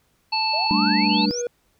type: harmonic tone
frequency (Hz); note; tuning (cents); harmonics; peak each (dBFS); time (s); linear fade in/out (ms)
880; A5; 0; 1 / 3 / 5; -23 / -27 / -23; 0.32-1.26; 10
type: exponential sweep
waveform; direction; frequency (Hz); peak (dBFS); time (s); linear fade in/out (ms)
sine; up; 579 to 6645; -27; 0.53-1.42; 10
type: tone with exponential growth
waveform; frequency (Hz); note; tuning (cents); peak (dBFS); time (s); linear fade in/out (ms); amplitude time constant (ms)
triangle; 482.4; B4; -41; -20; 0.55-1.47; 2; 200
type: chord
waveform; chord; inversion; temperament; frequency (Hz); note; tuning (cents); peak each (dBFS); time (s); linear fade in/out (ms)
sine; G suspended second; none; just; 196 / 220.5 / 294; G3 / A3 / D4; 0 / +4 / +2; -23; 0.71-1.31; 0
effects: pink hiss -65 dBFS RMS until 1.79 s